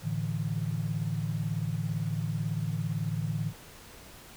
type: chord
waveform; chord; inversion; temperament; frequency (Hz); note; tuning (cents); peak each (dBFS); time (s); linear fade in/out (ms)
sine; A suspended fourth; none; equal; 110 / 146.83 / 164.81; A2 / D3 / E3; 0 / 0 / 0; -33; 0.02-3.53; 50
effects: pink hiss -50 dBFS RMS until 4.36 s